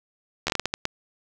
slowing click train, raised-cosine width 0.2 ms, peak -7 dBFS, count 9, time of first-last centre 0.47-0.854 s, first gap 12 ms, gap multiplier 1.38, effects none

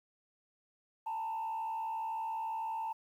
sine tone with frequency modulation, 894 Hz, A5, 27 cents sharp, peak -33 dBFS, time 1.06-2.93 s, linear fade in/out 10 ms, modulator 65.9 Hz, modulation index 0.53, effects tanh soft clip ceiling -32 dBFS + 11-bit

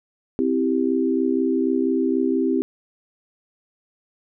sine chord, C major, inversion none, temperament equal with one note detuned, 261.6 / 327.9 / 392 Hz, C4 / E4 / G4, 0 / -9 / 0 cents, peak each -21 / -23 / -23 dBFS, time 0.39-2.62 s, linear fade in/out 0 ms, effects none

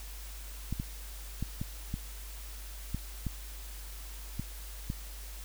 clicks, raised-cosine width 5 ms, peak -21 dBFS, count 9, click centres 0.726 / 0.799 / 1.426 / 1.615 / 1.941 / 2.946 / 3.267 / 4.396 / 4.901 s, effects added 50 Hz sine -42 dBFS peak until 5.44 s + white hiss -49 dBFS RMS until 5.44 s

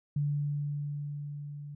sine tone with level ramp, 145.4 Hz, D3, 17 cents flat, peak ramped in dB -26 to -40 dBFS, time 0.16-1.75 s, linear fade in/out 5 ms, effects none

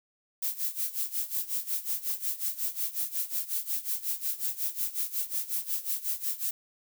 violet noise with tremolo, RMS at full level -29 dBFS, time 0.42-6.51 s, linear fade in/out 5 ms, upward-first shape sine, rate 5.5 Hz, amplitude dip 85%, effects none

